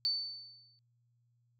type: tone with exponential decay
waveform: sine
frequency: 4525 Hz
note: C#8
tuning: 35 cents sharp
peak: -27 dBFS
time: 0.05-0.79 s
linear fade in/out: 0 ms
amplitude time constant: 160 ms
effects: added 119 Hz sine -70 dBFS peak until 1.59 s